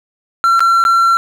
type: tone with dropouts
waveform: triangle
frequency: 1359 Hz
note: F6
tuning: 48 cents flat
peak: -6 dBFS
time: 0.44-1.17 s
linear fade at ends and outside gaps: 0 ms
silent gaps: 0.594-0.605 / 0.84-0.851 s
effects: none